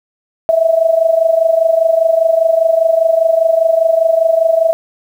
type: tone with amplitude modulation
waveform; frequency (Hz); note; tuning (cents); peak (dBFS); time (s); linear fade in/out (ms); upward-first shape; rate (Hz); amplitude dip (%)
sine; 655; E5; -11; -5; 0.49-4.73; 0; sine; 25; 75
effects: 7-bit